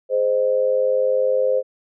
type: tone with amplitude modulation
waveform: sine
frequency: 520 Hz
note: C5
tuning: 11 cents flat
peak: -12 dBFS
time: 0.09-1.63 s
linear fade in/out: 50 ms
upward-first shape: sine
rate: 99.9 Hz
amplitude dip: 80%
effects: none